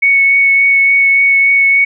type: tone with vibrato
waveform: sine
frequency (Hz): 2217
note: C#7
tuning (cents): 0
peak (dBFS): -6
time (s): 0.02-1.85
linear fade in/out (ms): 10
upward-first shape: triangle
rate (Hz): 3.5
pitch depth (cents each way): 11
effects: none